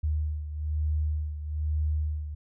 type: beating tone pair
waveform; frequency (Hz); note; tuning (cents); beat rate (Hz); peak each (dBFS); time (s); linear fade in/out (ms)
sine; 76 / 77.1; D#2 / D#2; -40 / -15; 1.1; -27 / -33; 0.03-2.35; 10
effects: none